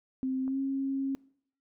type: tone with pitch glide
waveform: sine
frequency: 261.6 to 271 Hz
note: C4 to C#4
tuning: 0 to -39 cents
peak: -28 dBFS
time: 0.23-1.15 s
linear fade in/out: 0 ms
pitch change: +61 cents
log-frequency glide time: 0.44-0.58 s
type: click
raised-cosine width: 1 ms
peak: -35 dBFS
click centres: 0.479 s
effects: noise-tail reverb RT60 0.6 s tail -23 dB re dry